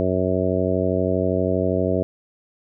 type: harmonic tone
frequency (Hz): 92.5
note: F#2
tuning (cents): 0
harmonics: 1 / 2 / 3 / 4 / 5 / 6 / 7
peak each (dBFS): -26 / -26 / -26 / -26 / -26 / -26 / -26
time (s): 0-2.03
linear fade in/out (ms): 0
effects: none

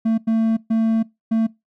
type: tone bursts at uneven times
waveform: triangle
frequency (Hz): 224.1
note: A3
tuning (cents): +32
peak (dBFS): -13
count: 4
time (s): 0.05-0.18 / 0.27-0.57 / 0.7-1.03 / 1.31-1.47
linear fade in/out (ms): 10
effects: noise-tail reverb RT60 0.2 s tail -22 dB re dry

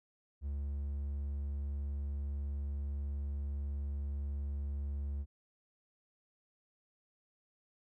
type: tone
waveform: triangle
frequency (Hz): 70.8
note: C#2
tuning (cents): +37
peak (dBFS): -33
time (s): 0.41-5.26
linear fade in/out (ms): 50
effects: none

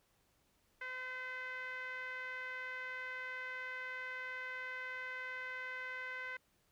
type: tone with low-pass filter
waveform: 5% pulse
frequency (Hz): 511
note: C5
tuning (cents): -41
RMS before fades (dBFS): -44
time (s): 0.81-6.37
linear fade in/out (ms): 5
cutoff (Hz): 1800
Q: 9.3
effects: pink hiss -75 dBFS RMS until 6.71 s

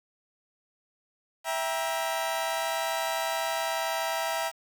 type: chord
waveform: sawtooth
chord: E diminished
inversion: none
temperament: just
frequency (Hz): 659.3 / 791.1 / 949.3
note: E5 / G5 / Bb5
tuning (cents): 0 / +16 / +31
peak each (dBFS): -27 / -30 / -29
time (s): 1.44-4.52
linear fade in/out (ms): 50
effects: 8-bit

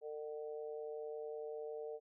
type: harmonic tone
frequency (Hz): 150.9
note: D3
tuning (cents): +47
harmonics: 3 / 4 / 5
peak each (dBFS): -43 / -49 / -55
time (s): 0.01-2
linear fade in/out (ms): 50
effects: none

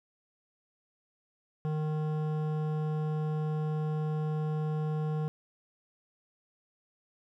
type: tone with hard clipping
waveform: sine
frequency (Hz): 153.9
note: D#3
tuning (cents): -19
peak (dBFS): -31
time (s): 1.65-5.28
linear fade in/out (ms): 0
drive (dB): 13
effects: none

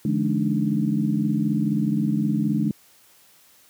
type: tone cluster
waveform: sine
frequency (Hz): 147.1 / 171.1 / 211.1 / 286 / 305.1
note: D3 / F3 / G#3 / D4 / D#4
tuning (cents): +3 / -35 / +29 / -46 / -34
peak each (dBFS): -26 / -28 / -22 / -28 / -30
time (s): 0.05-2.71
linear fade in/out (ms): 2
effects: white hiss -55 dBFS RMS until 3.69 s + high-pass 80 Hz 12 dB/octave

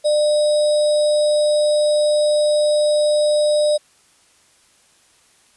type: tone with sample-and-hold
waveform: sine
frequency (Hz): 599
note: D5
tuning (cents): +34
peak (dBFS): -13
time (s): 0.04-3.78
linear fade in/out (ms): 20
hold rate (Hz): 4410
effects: white hiss -55 dBFS RMS until 5.56 s + resampled to 24000 Hz

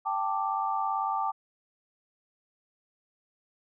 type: chord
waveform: sine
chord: G suspended second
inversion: none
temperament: just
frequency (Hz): 784 / 882 / 1176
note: G5 / A5 / D6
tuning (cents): 0 / +4 / +2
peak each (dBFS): -31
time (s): 0.05-1.32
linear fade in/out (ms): 20
effects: none

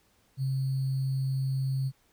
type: tone with sample-and-hold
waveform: sine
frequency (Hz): 133.6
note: C3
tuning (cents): +36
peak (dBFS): -26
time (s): 0.37-1.92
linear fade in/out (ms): 50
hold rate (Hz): 4410
effects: pink hiss -67 dBFS RMS until 2.12 s

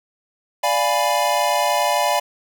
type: chord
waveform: square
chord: D diminished seventh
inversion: none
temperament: equal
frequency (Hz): 587.3 / 698.5 / 830.6 / 987.8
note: D5 / F5 / Ab5 / Cb6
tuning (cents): 0 / 0 / 0 / 0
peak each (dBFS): -23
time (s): 0.63-2.2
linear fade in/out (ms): 10
effects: none

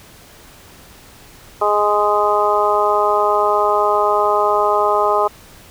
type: harmonic tone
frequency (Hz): 207.7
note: G#3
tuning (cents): 0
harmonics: 2 / 3 / 4 / 5 / 6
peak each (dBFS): -19 / -19 / -19 / -19 / -19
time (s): 1.61-5.28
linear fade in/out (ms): 10
effects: pink hiss -43 dBFS RMS until 5.7 s

